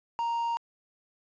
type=tone with quantisation; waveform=triangle; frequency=932.3 Hz; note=A#5; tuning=in tune; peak=-25 dBFS; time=0.19-0.57 s; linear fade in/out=0 ms; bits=8; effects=resampled to 16000 Hz